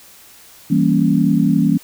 sine chord, E diminished seventh, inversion none, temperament equal, 164.81 / 196 / 233.1 / 277.2 Hz, E3 / G3 / Bb3 / Db4, 0 / 0 / 0 / 0 cents, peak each -17 dBFS, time 0.7-1.78 s, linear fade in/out 10 ms, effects white hiss -44 dBFS RMS until 1.83 s

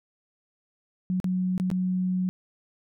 sine tone with dropouts, 183.9 Hz, F#3, 10 cents flat, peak -23 dBFS, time 1.1-2.29 s, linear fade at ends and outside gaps 0 ms, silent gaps 1.201-1.243 / 1.579-1.599 / 1.702-1.714 s, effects none

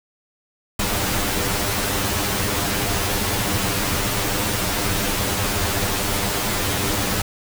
pink noise with comb filter, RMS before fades -22 dBFS, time 0.79-7.22 s, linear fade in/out 5 ms, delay 10 ms, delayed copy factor +0.8, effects none

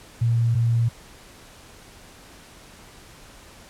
sine tone pair in turn, 116.54 / 116.54 Hz, A#2 / A#2, 0 / 0 cents, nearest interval unison, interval 0 cents, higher neither, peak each -17 dBFS, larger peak neither, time 0.21-0.55 / 0.55-0.89 s, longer neither, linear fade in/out 10 ms, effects pink hiss -47 dBFS RMS until 3.69 s + low-pass 11000 Hz 12 dB/octave

